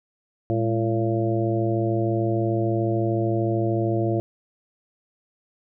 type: harmonic tone with a mistuned harmonic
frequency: 113.4 Hz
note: A#2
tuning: 47 cents flat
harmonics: 1 / 2 / 3 / 4 / 5 / 6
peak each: -24 / -31 / -24 / -33 / -30 / -30 dBFS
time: 0.5-4.2 s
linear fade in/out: 0 ms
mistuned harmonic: 2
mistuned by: -130 cents
effects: none